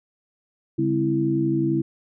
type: tone cluster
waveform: sine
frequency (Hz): 140.7 / 202.4 / 257.9 / 329.3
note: C#3 / G#3 / C4 / E4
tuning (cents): +26 / -44 / -25 / -2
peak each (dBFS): -25 / -30 / -28 / -21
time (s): 0.78-1.82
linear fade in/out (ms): 10
effects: none